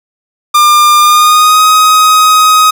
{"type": "tone with pitch glide", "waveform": "45% pulse", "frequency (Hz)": [1200, 1258.9], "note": ["D6", "D#6"], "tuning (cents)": [37, 20], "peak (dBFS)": -3, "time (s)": [0.54, 2.71], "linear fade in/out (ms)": 10, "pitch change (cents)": 83, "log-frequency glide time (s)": [0.99, 1.63], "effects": []}